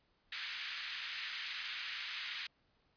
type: band-pass noise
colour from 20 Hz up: pink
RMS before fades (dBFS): -43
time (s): 0.32-2.47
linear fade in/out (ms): 5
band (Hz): 1700 to 4500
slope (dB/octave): 24
effects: pink hiss -75 dBFS RMS until 2.96 s + resampled to 11025 Hz